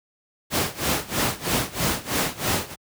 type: noise with tremolo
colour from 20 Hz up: pink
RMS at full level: -21 dBFS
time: 0.5-2.76 s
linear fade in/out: 50 ms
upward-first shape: sine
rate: 3.1 Hz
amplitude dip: 90%
effects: high-pass 80 Hz 12 dB/octave